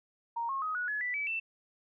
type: tone with pitch steps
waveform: sine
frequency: 932.3 / 1083.4 / 1258.9 / 1462.9 / 1700 / 1975.5 / 2296 / 2668 Hz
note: A#5 / C#6 / D#6 / F#6 / G#6 / B6 / D7 / E7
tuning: 0 / -40 / +20 / -20 / +40 / 0 / -40 / +20 cents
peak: -31 dBFS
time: 0.36-1.4 s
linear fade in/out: 10 ms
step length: 130 ms
effects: none